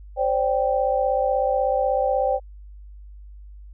sine chord, C suspended second, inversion none, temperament equal with one note detuned, 523.3 / 579.6 / 784 Hz, C5 / D5 / G5, 0 / -23 / 0 cents, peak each -22 / -24 / -23 dBFS, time 0.16-2.4 s, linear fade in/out 50 ms, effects added 50 Hz sine -39 dBFS peak until 3.73 s

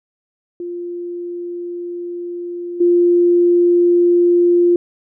sine tone with level steps, 349.2 Hz, F4, in tune, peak -23 / -9 dBFS, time 0.6-4.76 s, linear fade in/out 2 ms, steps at 2.8 s, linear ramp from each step 10 ms, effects none

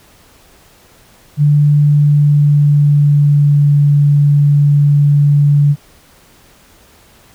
sine tone with pitch glide, 146.83 to 144.64 Hz, D3 to D3, 0 to -26 cents, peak -6 dBFS, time 1.37-5.76 s, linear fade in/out 50 ms, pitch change -26 cents, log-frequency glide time 1.82-3.76 s, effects pink hiss -46 dBFS RMS until 7.34 s

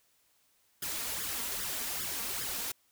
white noise with flanger, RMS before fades -36 dBFS, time 0.82-2.72 s, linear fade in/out 5 ms, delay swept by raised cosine 0.57 to 4.37 ms, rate 2.5 Hz, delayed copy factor +0.7, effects white hiss -70 dBFS RMS until 2.91 s

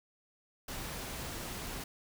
pink noise, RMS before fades -41 dBFS, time 0.68-1.84 s, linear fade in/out 5 ms, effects none

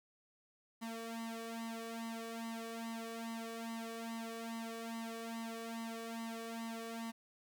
sawtooth tone with flanger, 228 Hz, A#3, 38 cents flat, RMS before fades -44 dBFS, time 0.81-7.12 s, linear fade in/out 20 ms, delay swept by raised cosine 0.99 to 1.75 ms, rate 2.4 Hz, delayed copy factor +1, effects 11-bit

